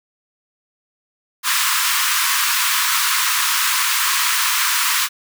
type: high-pass noise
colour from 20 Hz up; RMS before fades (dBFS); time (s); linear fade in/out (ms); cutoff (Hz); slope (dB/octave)
pink; -18; 1.43-5.09; 50; 970; 96
effects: none

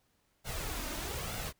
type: noise with flanger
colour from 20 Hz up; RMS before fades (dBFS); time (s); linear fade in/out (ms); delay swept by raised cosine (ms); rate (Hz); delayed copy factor
pink; -38; 0.44-1.53; 50; 1.4 to 3.3; 1.1; +0.55
effects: pink hiss -74 dBFS RMS until 1.59 s

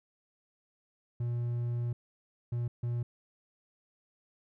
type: tone bursts at uneven times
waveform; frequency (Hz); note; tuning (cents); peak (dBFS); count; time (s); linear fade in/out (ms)
triangle; 119.7; A#2; +46; -28; 3; 1.2-1.93 / 2.52-2.68 / 2.83-3.03; 5
effects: none

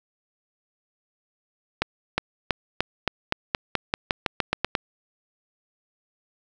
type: accelerating click train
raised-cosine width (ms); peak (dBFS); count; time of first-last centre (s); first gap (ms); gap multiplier
0.3; -5; 15; 1.82-4.752; 360; 0.91
effects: none

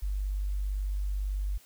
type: tone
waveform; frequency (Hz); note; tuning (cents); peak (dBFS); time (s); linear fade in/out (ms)
sine; 49.03; G1; +1; -28; 0.02-1.58; 10
effects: white hiss -58 dBFS RMS until 1.65 s

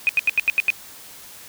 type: tone bursts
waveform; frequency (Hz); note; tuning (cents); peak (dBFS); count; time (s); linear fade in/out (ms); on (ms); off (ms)
sine; 2490; D#7; +1; -13; 7; 0.07-0.703; 0; 21; 81
effects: white hiss -42 dBFS RMS until 1.48 s

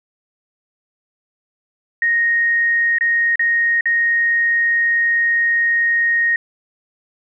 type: tone with dropouts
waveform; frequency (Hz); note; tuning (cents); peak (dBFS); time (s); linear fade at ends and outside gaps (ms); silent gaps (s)
sine; 1864.7; A#6; 0; -13; 2.02-6.36; 2; 2.985-3.009 / 3.357-3.394 / 3.809-3.856
effects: none

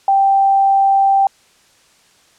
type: tone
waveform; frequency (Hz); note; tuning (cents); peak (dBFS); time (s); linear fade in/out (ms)
sine; 784; G5; 0; -9; 0.08-1.27; 2
effects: white hiss -52 dBFS RMS until 2.38 s + low-pass 8000 Hz 12 dB/octave

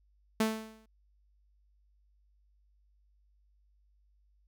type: tone with exponential decay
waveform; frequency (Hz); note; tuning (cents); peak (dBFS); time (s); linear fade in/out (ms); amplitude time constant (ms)
sawtooth; 220; A3; 0; -20; 0.4-0.86; 5; 100
effects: added 50 Hz sine -65 dBFS peak until 4.47 s

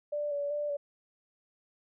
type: tone with vibrato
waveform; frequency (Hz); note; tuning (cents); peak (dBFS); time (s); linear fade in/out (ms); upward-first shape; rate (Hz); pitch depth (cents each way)
sine; 581; D5; -19; -30; 0.12-0.77; 10; square; 2.6; 23
effects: none

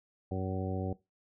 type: harmonic tone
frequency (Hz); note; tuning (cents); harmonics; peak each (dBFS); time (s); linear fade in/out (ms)
94.2; F#2; +32; 1 / 2 / 3 / 4 / 5 / 6 / 8; -35 / -38 / -40 / -41 / -42 / -43 / -44; 0.31-0.93; 5
effects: noise-tail reverb RT60 0.2 s tail -18 dB re dry

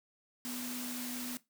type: tone in noise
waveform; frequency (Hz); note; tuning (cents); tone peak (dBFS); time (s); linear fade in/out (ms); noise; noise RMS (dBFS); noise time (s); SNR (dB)
sine; 246.9; B3; 0; -40; 0.45-1.37; 0; white; -42; 0.45-1.37; -1
effects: noise-tail reverb RT60 0.2 s tail -18 dB re dry + high-pass 150 Hz 12 dB/octave

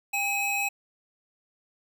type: tone pair together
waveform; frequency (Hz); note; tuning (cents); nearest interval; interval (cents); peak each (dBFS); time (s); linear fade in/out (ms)
square; 803 / 2549; G5 / D#7; +41 / +41; octave + minor sixth; 2000; -32 / -27; 0.13-0.69; 10
effects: none

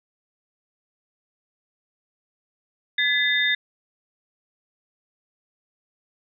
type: tone cluster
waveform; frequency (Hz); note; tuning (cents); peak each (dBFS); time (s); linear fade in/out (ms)
sine; 1709 / 2009 / 3641; G#6 / B6 / A#7; +49 / +29 / -41; -23; 2.98-3.55; 5
effects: none

